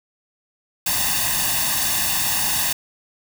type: noise with comb filter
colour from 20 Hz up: white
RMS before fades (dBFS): -21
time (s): 0.86-2.73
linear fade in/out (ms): 5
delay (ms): 1.1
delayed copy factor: +0.85
effects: none